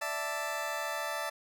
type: chord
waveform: 20% pulse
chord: D suspended second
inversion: none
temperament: just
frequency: 587.3 / 660.7 / 881 Hz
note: D5 / E5 / A5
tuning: 0 / +4 / +2 cents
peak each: -33 dBFS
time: 0.01-1.3 s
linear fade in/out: 10 ms
effects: none